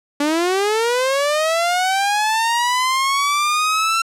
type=linear sweep; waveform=sawtooth; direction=up; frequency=284 to 1353 Hz; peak=-12 dBFS; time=0.2-4.02 s; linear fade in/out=5 ms; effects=low-pass 10000 Hz 12 dB/octave